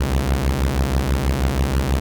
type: beating tone pair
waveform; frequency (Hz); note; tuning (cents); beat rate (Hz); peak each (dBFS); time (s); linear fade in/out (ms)
sawtooth; 63.7 / 69.9; C2 / C#2; -46 / +15; 6.2; -16; 0-2; 10
effects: none